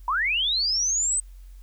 sine linear sweep, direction up, 932.3 to 8270 Hz, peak -21 dBFS, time 0.08-1.2 s, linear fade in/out 2 ms, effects added 45 Hz sine -41 dBFS peak until 1.62 s + white hiss -63 dBFS RMS until 1.62 s

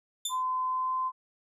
20% pulse tone with exponential decay, 3549 Hz, A7, 14 cents sharp, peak -21 dBFS, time 0.25-0.43 s, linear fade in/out 5 ms, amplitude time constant 37 ms
sine tone with pitch glide, 1024 to 1032.3 Hz, C6 to C6, -38 to -24 cents, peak -27 dBFS, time 0.29-1.12 s, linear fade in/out 50 ms, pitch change +14 cents, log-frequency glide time 0.65-0.96 s
effects none

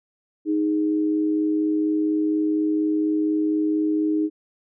sine tone pair together, 311.1 / 415.3 Hz, D#4 / G#4, 0 / 0 cents, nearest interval perfect fourth, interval 500 cents, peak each -19 / -29 dBFS, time 0.45-4.3 s, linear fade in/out 50 ms, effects none

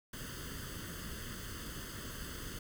pink noise with comb filter, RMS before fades -44 dBFS, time 0.13-2.59 s, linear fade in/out 5 ms, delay 0.63 ms, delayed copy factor +0.8, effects none

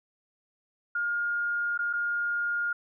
sine tone with dropouts, 1418 Hz, F6, 26 cents sharp, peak -26 dBFS, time 0.95-2.73 s, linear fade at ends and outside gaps 5 ms, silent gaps 1.777-1.789 / 1.93-1.934 s, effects none

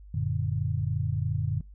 sine chord, Gb augmented, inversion none, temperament equal with one note detuned, 92.5 / 115.54 / 146.83 Hz, Gb2 / Bb2 / D3, 0 / -15 / 0 cents, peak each -30 dBFS, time 0.14-1.61 s, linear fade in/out 5 ms, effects noise-tail reverb RT60 0.2 s tail -25 dB re dry + added 50 Hz sine -45 dBFS peak until 1.74 s

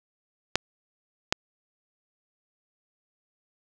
clicks, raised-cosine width 0.2 ms, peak -3 dBFS, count 2, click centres 0.556 / 1.325 s, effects none

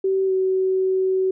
sine tone with pitch glide, 383.6 to 377.2 Hz, G4 to F#4, -37 to +33 cents, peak -17 dBFS, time 0.04-1.31 s, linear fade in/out 5 ms, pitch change -30 cents, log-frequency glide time 0.26-0.32 s, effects none

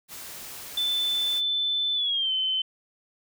white noise, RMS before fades -40 dBFS, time 0.08-1.42 s, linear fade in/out 50 ms
sine tone with pitch glide, 3520 to 3064 Hz, A7 to G7, 0 to -40 cents, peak -23 dBFS, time 0.77-2.62 s, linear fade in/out 5 ms, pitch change -240 cents, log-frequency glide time 1.94-2.32 s
effects none

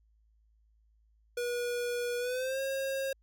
square tone with pitch glide, 483.5 to 539.6 Hz, B4 to C#5, -37 to -47 cents, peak -32 dBFS, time 1.37-3.13 s, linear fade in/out 5 ms, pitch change +190 cents, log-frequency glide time 2.18-2.6 s, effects added 54 Hz sine -64 dBFS peak until 3.22 s

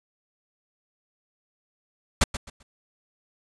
pink noise with echo, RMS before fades -18 dBFS, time 2.21-2.24 s, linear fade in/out 5 ms, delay 130 ms, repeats 3, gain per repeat -12 dB, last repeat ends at 2.63 s, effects resampled to 22050 Hz

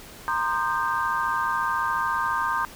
sine chord, C minor seventh, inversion third, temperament equal with one note detuned, 932.3 / 1046.5 / 1215.4 / 1568 Hz, Bb5 / C6 / Eb6 / G6, 0 / 0 / -41 / 0 cents, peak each -28 dBFS, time 0.28-2.65 s, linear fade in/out 0 ms, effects pink hiss -44 dBFS RMS until 2.75 s

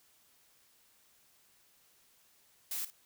blue noise with echo, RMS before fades -37 dBFS, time 2.71-2.85 s, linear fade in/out 5 ms, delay 54 ms, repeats 1, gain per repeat -14 dB, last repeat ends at 2.904 s, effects white hiss -67 dBFS RMS until 3.05 s

